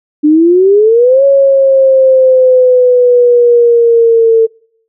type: exponential two-way sweep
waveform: sine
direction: up then down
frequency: 293.8 to 555 to 448.4 Hz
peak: -3 dBFS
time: 0.23-4.47 s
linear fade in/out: 20 ms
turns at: 1.24 s
effects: noise-tail reverb RT60 0.6 s tail -25 dB re dry